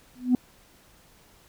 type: tone with exponential growth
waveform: sine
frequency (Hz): 249.8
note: B3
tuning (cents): +20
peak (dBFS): -12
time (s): 0.15-0.35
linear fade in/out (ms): 2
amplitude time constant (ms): 42
effects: tanh soft clip ceiling -13 dBFS + pink hiss -57 dBFS RMS until 1.48 s